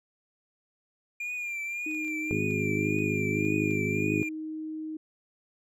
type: tone with vibrato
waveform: triangle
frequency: 2400 Hz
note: D7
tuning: 37 cents sharp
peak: -30 dBFS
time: 1.2-4.29 s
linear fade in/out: 5 ms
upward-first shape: triangle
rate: 1.8 Hz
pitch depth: 59 cents each way
type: tone with pitch glide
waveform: sine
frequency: 310.5 to 313 Hz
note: D#4 to D#4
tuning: -3 to +10 cents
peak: -33 dBFS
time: 1.86-4.97 s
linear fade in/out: 5 ms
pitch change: +13 cents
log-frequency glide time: 2.72-3.21 s
type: clicks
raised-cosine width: 0.2 ms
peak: -37 dBFS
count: 8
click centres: 1.913 / 1.947 / 2.047 / 2.08 / 2.509 / 2.988 / 3.451 / 3.709 s
type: harmonic tone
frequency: 51.91 Hz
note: G#1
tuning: in tune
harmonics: 2 / 3 / 4 / 5 / 6 / 7 / 8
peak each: -34 / -34 / -34 / -34 / -34 / -34 / -34 dBFS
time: 2.31-4.23 s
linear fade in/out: 0 ms
effects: none